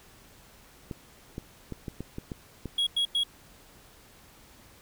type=clicks; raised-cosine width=3 ms; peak=-22 dBFS; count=8; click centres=0.912 / 1.381 / 1.723 / 1.882 / 2.006 / 2.184 / 2.318 / 2.657 s
type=tone bursts; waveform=triangle; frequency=3316 Hz; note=G#7; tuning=3 cents flat; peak=-22 dBFS; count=3; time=2.78-3.236 s; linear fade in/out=5 ms; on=88 ms; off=96 ms
effects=pink hiss -55 dBFS RMS until 4.81 s